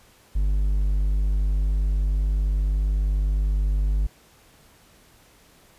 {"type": "tone", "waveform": "triangle", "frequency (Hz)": 49.9, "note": "G1", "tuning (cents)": 32, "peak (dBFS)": -17, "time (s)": [0.35, 4.07], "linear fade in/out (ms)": 10, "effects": ["pink hiss -55 dBFS RMS until 5.78 s", "resampled to 32000 Hz"]}